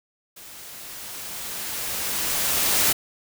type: noise with level ramp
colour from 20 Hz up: white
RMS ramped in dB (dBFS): -43 to -19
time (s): 0.36-2.93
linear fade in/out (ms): 10
effects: none